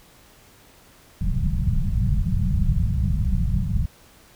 pink low-pass noise, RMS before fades -21 dBFS, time 1.21-3.86 s, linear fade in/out 5 ms, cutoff 200 Hz, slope 96 dB/octave, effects pink hiss -52 dBFS RMS until 4.35 s

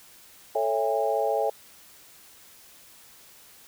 sine chord, A major seventh, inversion none, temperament equal with one note detuned, 440 / 554.4 / 659.3 / 810.2 Hz, A4 / C#5 / E5 / G#5, 0 / 0 / 0 / -43 cents, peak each -28 dBFS, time 0.55-1.5 s, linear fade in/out 5 ms, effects white hiss -52 dBFS RMS until 3.67 s

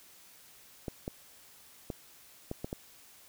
clicks, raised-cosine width 2 ms, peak -22 dBFS, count 6, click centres 0.882 / 1.079 / 1.902 / 2.514 / 2.645 / 2.729 s, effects white hiss -57 dBFS RMS until 3.28 s

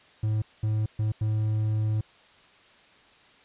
triangle tone bursts at uneven times, 108 Hz, A2, 32 cents flat, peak -21 dBFS, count 4, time 0.23-0.42 / 0.63-0.86 / 0.99-1.12 / 1.21-2.01 s, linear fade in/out 5 ms, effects white hiss -56 dBFS RMS until 3.44 s + resampled to 8000 Hz

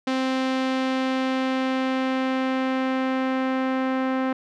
sawtooth tone with low-pass filter sweep, 261.6 Hz, C4, in tune, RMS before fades -24 dBFS, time 0.07-4.33 s, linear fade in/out 5 ms, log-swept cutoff 4300 to 1800 Hz, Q 0.97, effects none

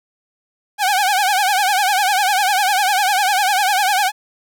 sawtooth tone with vibrato, 788 Hz, G5, 9 cents sharp, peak -10 dBFS, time 0.78-4.12 s, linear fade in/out 50 ms, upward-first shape triangle, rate 10 Hz, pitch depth 160 cents each way, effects none

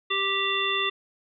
harmonic tone, 392 Hz, G4, in tune, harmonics 1 / 3 / 5 / 7 / 9, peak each -32 / -29 / -31 / -29 / -28 dBFS, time 0.1-0.9 s, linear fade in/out 10 ms, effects none

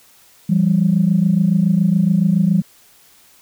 sine tone pair together, 168.87 / 196 Hz, E3 / G3, +42 / 0 cents, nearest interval minor third, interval 258 cents, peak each -14 dBFS, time 0.49-2.62 s, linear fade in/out 10 ms, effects tanh soft clip ceiling -4 dBFS + white hiss -50 dBFS RMS until 3.41 s

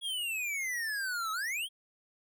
square exponential two-way sweep, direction down then up, 3350 to 1269 to 3338 Hz, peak -33 dBFS, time 0.01-1.69 s, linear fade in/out 50 ms, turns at 1.32 s, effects none

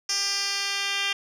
10% pulse tone with band-pass filter sweep, 397.7 Hz, G4, 25 cents sharp, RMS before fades -27 dBFS, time 0.09-1.13 s, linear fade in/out 5 ms, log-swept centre 5400 to 3400 Hz, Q 4.1, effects none

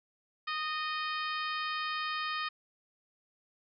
harmonic tone with a mistuned harmonic, 620 Hz, D#5, 6 cents flat, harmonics 2 / 3 / 4 / 5 / 6 / 7 / 8, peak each -35 / -39 / -41 / -43 / -45 / -46 / -47 dBFS, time 0.47-2.49 s, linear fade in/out 10 ms, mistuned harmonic 3, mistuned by -18 cents, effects none

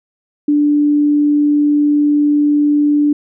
sine tone, 293.7 Hz, D4, in tune, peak -9 dBFS, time 0.48-3.13 s, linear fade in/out 5 ms, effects none

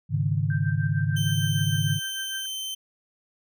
sine chord, Ab suspended fourth, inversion none, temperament equal, 103.83 / 138.59 / 155.56 Hz, Ab2 / Db3 / Eb3, 0 / 0 / 0 cents, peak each -26 dBFS, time 0.09-2 s, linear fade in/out 50 ms
sine tone with tremolo, 1568 Hz, G6, in tune, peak -31 dBFS, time 0.5-2.46 s, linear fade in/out 2 ms, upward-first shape triangle, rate 6.6 Hz, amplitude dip 90%
sawtooth tone, 3093 Hz, G7, 24 cents flat, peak -27 dBFS, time 1.16-2.75 s, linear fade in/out 10 ms
effects none

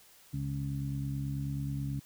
harmonic tone, 69.3 Hz, C#2, in tune, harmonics 1 / 2 / 3 / 4, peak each -43 / -33 / -44 / -41 dBFS, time 0.33-2 s, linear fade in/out 10 ms, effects white hiss -59 dBFS RMS until 2.05 s

